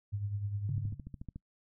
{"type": "tone with tremolo", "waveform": "sine", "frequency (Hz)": 101.8, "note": "G#2", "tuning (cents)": -34, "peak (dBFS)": -30, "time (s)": [0.12, 0.95], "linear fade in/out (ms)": 20, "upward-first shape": "triangle", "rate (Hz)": 9.8, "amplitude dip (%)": 65}
{"type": "tone with exponential decay", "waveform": "sine", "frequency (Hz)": 138.59, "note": "C#3", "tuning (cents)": 0, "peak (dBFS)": -31, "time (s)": [0.69, 1.25], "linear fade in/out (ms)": 2, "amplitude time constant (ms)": 120}
{"type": "click train", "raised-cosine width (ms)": 5, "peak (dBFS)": -30, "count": 9, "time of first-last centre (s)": [0.78, 1.36], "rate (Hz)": 13.8}
{"effects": ["noise-tail reverb RT60 0.1 s tail -26 dB re dry"]}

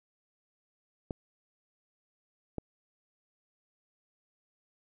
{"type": "clicks", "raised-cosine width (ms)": 2, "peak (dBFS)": -21, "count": 2, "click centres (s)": [1.108, 2.583], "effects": []}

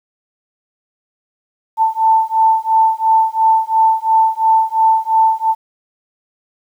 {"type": "beating tone pair", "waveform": "sine", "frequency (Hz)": [887, 889.9], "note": ["A5", "A5"], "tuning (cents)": [14, 19], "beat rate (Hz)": 2.9, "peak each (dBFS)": -13, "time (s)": [1.77, 5.55], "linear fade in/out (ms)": 50, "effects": ["8-bit"]}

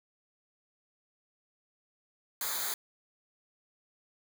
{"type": "noise with comb filter", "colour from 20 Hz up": "white", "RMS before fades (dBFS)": -34, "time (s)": [2.41, 2.74], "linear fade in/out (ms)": 2, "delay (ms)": 0.36, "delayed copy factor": -0.85, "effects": []}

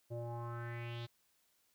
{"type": "tone with low-pass filter sweep", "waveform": "square", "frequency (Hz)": 118.1, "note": "A#2", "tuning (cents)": 23, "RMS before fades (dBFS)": -43, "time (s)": [0.1, 1.07], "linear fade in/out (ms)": 20, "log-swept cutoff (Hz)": [510, 4000], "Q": 4.3, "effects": ["white hiss -75 dBFS RMS until 1.74 s"]}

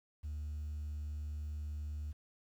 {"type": "tone", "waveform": "sine", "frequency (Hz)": 75.1, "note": "D2", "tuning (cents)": 39, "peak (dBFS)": -36, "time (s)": [0.23, 2.13], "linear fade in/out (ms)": 20, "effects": ["tanh soft clip ceiling -37 dBFS", "11-bit"]}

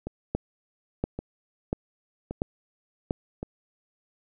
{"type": "two click trains", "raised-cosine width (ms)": 2, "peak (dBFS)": [-12, -19], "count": [5, 4], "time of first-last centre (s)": [[0.35, 3.109], [0.07, 3.429]], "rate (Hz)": [1.45, 0.893], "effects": []}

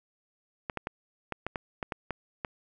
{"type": "clicks", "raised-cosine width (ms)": 0.5, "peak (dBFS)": -17, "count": 10, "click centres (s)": [0.698, 0.773, 0.871, 1.323, 1.466, 1.558, 1.828, 1.922, 2.107, 2.448], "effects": []}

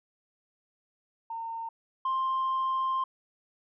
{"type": "tone pair in turn", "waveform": "sine", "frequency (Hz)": [912, 1052.3], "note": ["A#5", "C6"], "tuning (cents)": [-38, 10], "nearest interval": "major second", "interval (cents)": 248, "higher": "second", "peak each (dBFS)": [-33, -24], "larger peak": "second", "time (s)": [[1.3, 1.69], [2.05, 3.04]], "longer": "second", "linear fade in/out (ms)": 5, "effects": ["tanh soft clip ceiling -24 dBFS"]}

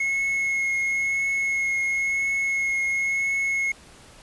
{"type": "tone with vibrato", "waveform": "triangle", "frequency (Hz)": 2173, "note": "C#7", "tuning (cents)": -35, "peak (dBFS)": -20, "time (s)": [0, 3.72], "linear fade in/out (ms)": 5, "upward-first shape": "triangle", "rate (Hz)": 0.97, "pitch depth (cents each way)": 14, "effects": ["pink hiss -49 dBFS RMS until 4.22 s", "resampled to 24000 Hz"]}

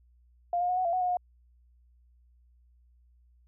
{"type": "tone with pitch steps", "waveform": "sine", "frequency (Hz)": [699, 713, 727, 741, 683, 738, 723, 718], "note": ["F5", "F5", "F#5", "F#5", "F5", "F#5", "F#5", "F5"], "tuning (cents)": [1, 36, -31, 2, -39, -5, -40, 48], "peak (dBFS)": -25, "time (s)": [0.53, 1.17], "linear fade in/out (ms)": 2, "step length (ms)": 80, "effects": ["added 60 Hz sine -59 dBFS peak until 3.47 s"]}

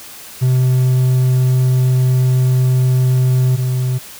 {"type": "tone pair in turn", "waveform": "triangle", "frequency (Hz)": [128, 127.42], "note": ["C3", "C3"], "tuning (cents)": [-38, -45], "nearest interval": "unison", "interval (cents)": 7, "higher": "first", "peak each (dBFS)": [-8, -12], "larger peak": "first", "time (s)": [[0.41, 3.57], [3.57, 3.99]], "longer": "first", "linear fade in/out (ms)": 20, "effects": ["white hiss -35 dBFS RMS until 4.19 s"]}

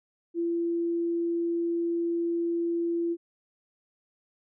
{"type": "tone", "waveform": "sine", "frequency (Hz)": 339.3, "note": "F4", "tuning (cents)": -50, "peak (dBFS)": -25, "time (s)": [0.34, 3.17], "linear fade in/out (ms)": 50, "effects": []}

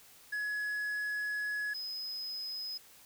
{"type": "tone pair in turn", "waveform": "triangle", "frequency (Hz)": [1688, 5058], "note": ["G#6", "D#8"], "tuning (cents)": [28, 28], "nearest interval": "octave + perfect fifth", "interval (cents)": 1900, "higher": "second", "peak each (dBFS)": [-31, -36], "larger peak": "first", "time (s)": [[0.32, 1.74], [1.74, 2.78]], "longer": "first", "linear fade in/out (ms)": 10, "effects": ["white hiss -58 dBFS RMS until 3.05 s"]}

